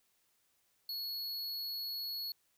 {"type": "tone", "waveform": "square", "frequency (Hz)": 4359, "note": "C#8", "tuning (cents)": -30, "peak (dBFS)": -38, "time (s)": [0.89, 2.32], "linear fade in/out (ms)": 2, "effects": ["white hiss -75 dBFS RMS until 2.57 s"]}